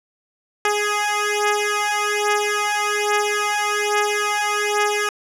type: beating tone pair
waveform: 10% pulse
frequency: 415.3 / 416.5 Hz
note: G#4 / G#4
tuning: 0 / +5 cents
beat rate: 1.2 Hz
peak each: -13 dBFS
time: 0.65-5.09 s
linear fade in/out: 2 ms
effects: low-pass 11000 Hz 12 dB/octave